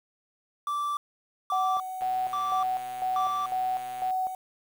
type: tone bursts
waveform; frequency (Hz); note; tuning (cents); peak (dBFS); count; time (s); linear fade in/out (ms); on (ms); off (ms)
triangle; 1167; D6; -11; -25; 4; 0.67-3.46; 2; 300; 530
type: tone with tremolo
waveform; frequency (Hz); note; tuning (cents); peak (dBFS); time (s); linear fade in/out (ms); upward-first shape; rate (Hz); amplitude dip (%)
sine; 748; F#5; +19; -25; 1.52-4.35; 2; square; 2; 60
type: click train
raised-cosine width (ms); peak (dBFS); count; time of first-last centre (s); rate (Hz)
0.3; -31; 263; 2.01-4.106; 125
effects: 8-bit